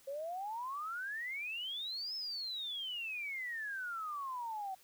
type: exponential two-way sweep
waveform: sine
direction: up then down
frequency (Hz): 535 to 5274 to 746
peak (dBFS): -38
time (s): 0.07-4.75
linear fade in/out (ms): 10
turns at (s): 2.15
effects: white hiss -64 dBFS RMS until 4.83 s

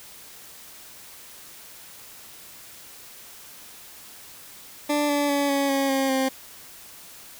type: tone with pitch steps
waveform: 20% pulse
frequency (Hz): 293.7 / 288.7 / 283.7 / 278.8 / 274 / 269.3 / 264.7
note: D4 / D4 / C#4 / C#4 / C#4 / C#4 / C4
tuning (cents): 0 / -30 / +40 / +10 / -20 / -50 / +20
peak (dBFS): -16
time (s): 4.89-6.29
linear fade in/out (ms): 10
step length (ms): 200
effects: white hiss -45 dBFS RMS until 7.39 s

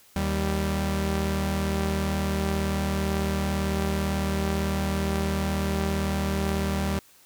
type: tone pair together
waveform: sawtooth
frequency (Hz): 77.94 / 195.6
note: D#2 / G3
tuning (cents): +4 / -4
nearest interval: octave + major third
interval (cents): 1592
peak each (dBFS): -23 / -23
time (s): 0.16-6.99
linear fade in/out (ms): 0
effects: white hiss -56 dBFS RMS until 7.25 s

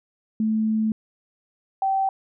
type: tone pair in turn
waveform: sine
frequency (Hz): 218.6 / 774.1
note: A3 / G5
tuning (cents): -11 / -22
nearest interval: octave + minor seventh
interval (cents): 2189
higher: second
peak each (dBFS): -19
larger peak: neither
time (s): 0.4-0.92 / 1.82-2.09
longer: first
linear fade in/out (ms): 2
effects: none

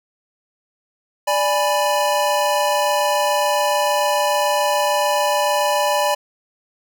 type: chord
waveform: square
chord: G# diminished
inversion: second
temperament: equal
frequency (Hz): 587.3 / 830.6 / 987.8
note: D5 / G#5 / B5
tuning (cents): 0 / 0 / 0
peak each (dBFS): -20 / -22 / -22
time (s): 1.27-6.15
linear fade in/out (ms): 10
effects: none

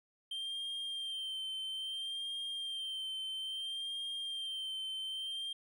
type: tone with vibrato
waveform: triangle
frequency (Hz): 3153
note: G7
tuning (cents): +9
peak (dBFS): -36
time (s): 0.31-5.53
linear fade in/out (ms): 5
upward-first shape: sine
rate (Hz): 0.6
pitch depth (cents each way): 33
effects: none

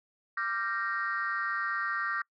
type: chord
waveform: sine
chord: G minor seventh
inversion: second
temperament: equal with one note detuned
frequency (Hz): 1174.7 / 1379.3 / 1568 / 1864.7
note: D6 / F6 / G6 / Bb6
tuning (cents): 0 / -22 / 0 / 0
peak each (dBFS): -34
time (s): 0.37-2.22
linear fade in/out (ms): 5
effects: noise-tail reverb RT60 0.1 s tail -26 dB re dry + tanh soft clip ceiling -22 dBFS

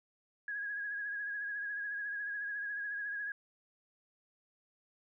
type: tone with vibrato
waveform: sine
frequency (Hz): 1656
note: G#6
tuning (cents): -5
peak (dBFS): -36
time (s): 0.48-3.32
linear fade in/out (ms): 2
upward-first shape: triangle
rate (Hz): 14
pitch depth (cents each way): 51
effects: none

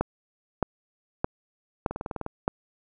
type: two click trains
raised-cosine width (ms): 1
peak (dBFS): -9 / -18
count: 5 / 8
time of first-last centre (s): 0.01-2.479 / 1.91-2.264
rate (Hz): 1.62 / 19.8
effects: none

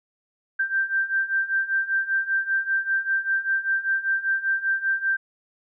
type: beating tone pair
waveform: sine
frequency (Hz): 1568 / 1573.1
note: G6 / G6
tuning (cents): 0 / +6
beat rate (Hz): 5.1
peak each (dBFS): -26 / -23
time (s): 0.59-5.17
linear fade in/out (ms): 10
effects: none

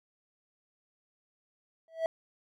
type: tone with exponential growth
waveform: triangle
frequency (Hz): 652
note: E5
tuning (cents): -19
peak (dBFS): -21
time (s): 1.88-2.06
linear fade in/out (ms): 1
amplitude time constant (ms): 39
effects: none

